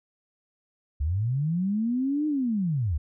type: linear two-way sweep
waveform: sine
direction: up then down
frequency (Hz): 66 to 308.5 to 66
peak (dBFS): -23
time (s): 1-2.98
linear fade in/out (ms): 10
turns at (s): 2.27
effects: none